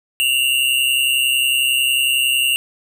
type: tone pair together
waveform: square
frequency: 2739 / 2870 Hz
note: F7 / F7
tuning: -34 / +47 cents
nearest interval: minor second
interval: 81 cents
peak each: -18 dBFS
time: 0.2-2.56 s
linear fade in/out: 0 ms
effects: none